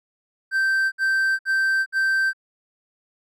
triangle tone bursts, 1560 Hz, G6, 9 cents flat, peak -16 dBFS, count 4, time 0.51-2.333 s, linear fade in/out 50 ms, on 410 ms, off 61 ms, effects none

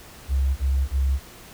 sine tone bursts, 67.4 Hz, C#2, 48 cents flat, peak -18 dBFS, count 3, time 0.28-1.196 s, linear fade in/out 50 ms, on 290 ms, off 23 ms, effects pink hiss -45 dBFS RMS until 1.53 s

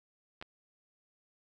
clicks, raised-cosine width 0.3 ms, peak -28 dBFS, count 2, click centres 0.414 / 0.425 s, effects none

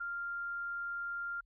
sine tone, 1395 Hz, F6, 2 cents flat, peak -36 dBFS, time 0-1.41 s, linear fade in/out 10 ms, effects added 40 Hz sine -65 dBFS peak until 1.45 s

